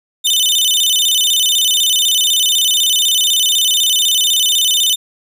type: tone with vibrato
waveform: sawtooth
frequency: 3304 Hz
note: G#7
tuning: 10 cents flat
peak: -8 dBFS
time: 0.24-4.96 s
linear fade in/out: 20 ms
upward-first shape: square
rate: 16 Hz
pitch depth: 160 cents each way
effects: none